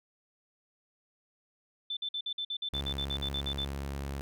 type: tone bursts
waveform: sine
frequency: 3531 Hz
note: A7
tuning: 5 cents sharp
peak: -32 dBFS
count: 15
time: 1.9-3.649 s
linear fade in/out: 5 ms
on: 69 ms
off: 51 ms
type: tone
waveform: sawtooth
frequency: 69.3 Hz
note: C#2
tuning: in tune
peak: -31 dBFS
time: 2.73-4.21 s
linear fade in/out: 0 ms
effects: none